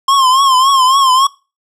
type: tone with vibrato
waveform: square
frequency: 1061 Hz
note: C6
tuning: 24 cents sharp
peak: -8 dBFS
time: 0.08-1.27 s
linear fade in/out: 5 ms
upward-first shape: triangle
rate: 3.6 Hz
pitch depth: 99 cents each way
effects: noise-tail reverb RT60 0.3 s tail -22 dB re dry + low-pass 9000 Hz 12 dB/octave